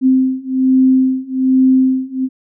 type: beating tone pair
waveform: sine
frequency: 260 / 261.2 Hz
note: C4 / C4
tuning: -11 / -3 cents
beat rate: 1.2 Hz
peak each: -13 / -12 dBFS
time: 0.01-2.29 s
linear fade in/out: 50 ms
effects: none